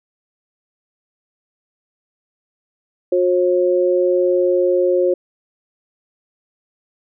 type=tone pair together; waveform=sine; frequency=360 / 539.4 Hz; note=F#4 / C#5; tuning=-47 / -47 cents; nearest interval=perfect fifth; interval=700 cents; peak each=-15 / -16 dBFS; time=3.12-5.14 s; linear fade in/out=5 ms; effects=none